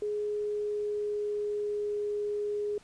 sine tone with pitch glide, 418.1 to 414.7 Hz, G#4 to G#4, +12 to -3 cents, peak -29 dBFS, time 0.02-2.78 s, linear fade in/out 2 ms, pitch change -15 cents, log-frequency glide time 0.13-2.01 s, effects pink hiss -59 dBFS RMS until 2.83 s + resampled to 22050 Hz

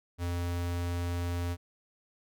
square tone, 87.1 Hz, F2, 4 cents flat, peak -31 dBFS, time 0.18-1.57 s, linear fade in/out 50 ms, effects none

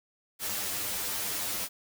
white noise with comb filter, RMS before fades -33 dBFS, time 0.39-1.69 s, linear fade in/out 50 ms, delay 10 ms, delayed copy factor +0.75, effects none

